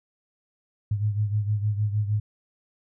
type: beating tone pair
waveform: sine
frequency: 103.83 / 110.33 Hz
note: G#2 / A2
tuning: 0 / +5 cents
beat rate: 6.5 Hz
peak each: -23 / -29 dBFS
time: 0.91-2.2 s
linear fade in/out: 5 ms
effects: none